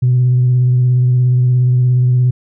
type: tone with vibrato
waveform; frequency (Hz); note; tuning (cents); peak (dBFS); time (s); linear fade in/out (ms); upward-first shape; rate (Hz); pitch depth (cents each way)
sine; 125.2; B2; +24; -7; 0.02-2.31; 10; triangle; 17; 27
effects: tanh soft clip ceiling -5 dBFS